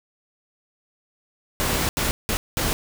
pink noise bursts at uneven times, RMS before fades -23 dBFS, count 4, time 1.6-1.89 / 1.97-2.11 / 2.29-2.37 / 2.57-2.73 s, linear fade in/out 0 ms, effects none

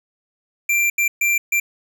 square tone bursts at uneven times, 2362 Hz, D7, 9 cents sharp, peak -16 dBFS, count 4, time 0.69-0.9 / 0.98-1.08 / 1.21-1.38 / 1.52-1.6 s, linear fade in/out 5 ms, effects none

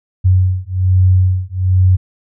sine beating tone pair, 92 / 93.2 Hz, F#2 / F#2, -9 / +13 cents, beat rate 1.2 Hz, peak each -12 dBFS, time 0.24-1.97 s, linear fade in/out 20 ms, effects none

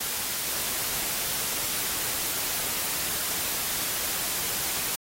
white noise, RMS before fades -29 dBFS, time 0-4.96 s, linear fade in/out 10 ms, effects AAC 48 kbps

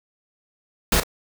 pink noise with echo, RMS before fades -18 dBFS, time 0.92-1 s, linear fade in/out 2 ms, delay 35 ms, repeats 1, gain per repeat -12 dB, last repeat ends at 1.035 s, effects none

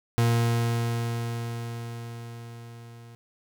40% pulse tone with level ramp, 117.1 Hz, A#2, 8 cents sharp, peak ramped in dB -18 to -44 dBFS, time 0.18-3.15 s, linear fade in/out 0 ms, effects none

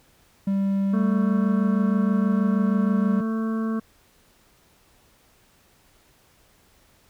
triangle tone, 196 Hz, G3, in tune, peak -18 dBFS, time 0.47-3.21 s, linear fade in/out 5 ms
harmonic tone, 222.3 Hz, A3, 18 cents sharp, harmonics 1 / 2 / 3 / 5 / 6 / 7, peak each -23 / -34 / -42 / -37 / -43 / -44 dBFS, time 0.93-3.8 s, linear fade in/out 10 ms
effects pink hiss -59 dBFS RMS until 7.09 s

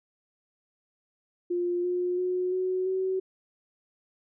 sine tone with pitch steps, 351.8 / 357.9 / 364.2 / 370.6 / 377 Hz, F4 / F4 / F#4 / F#4 / F#4, +13 / +42 / -27 / +3 / +32 cents, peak -25 dBFS, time 1.5-3.2 s, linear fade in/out 10 ms, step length 340 ms, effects none

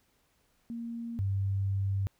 sine tone pair in turn, 232.9 / 97.92 Hz, A#3 / G2, -1 / -1 cents, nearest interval octave + minor third, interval 1500 cents, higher first, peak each -35 / -27 dBFS, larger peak second, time 0.7-1.19 / 1.19-2.07 s, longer second, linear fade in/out 0 ms, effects pink hiss -71 dBFS RMS until 2.19 s

